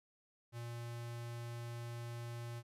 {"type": "tone with notch filter", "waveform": "square", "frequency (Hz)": 118.3, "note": "A#2", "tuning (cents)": 26, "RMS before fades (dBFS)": -45, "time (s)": [0.52, 2.63], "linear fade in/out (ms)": 50, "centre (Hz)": 260, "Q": 1.5, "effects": ["resampled to 32000 Hz"]}